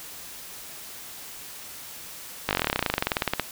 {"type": "slowing click train", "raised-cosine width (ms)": 0.3, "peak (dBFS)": -6, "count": 26, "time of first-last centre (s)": [2.49, 3.397], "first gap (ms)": 19, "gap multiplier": 1.05, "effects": ["white hiss -41 dBFS RMS until 3.51 s"]}